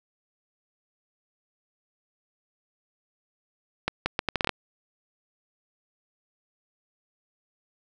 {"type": "accelerating click train", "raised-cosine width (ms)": 0.3, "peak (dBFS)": -8, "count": 9, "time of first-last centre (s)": [3.88, 4.493], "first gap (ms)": 180, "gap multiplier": 0.73, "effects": []}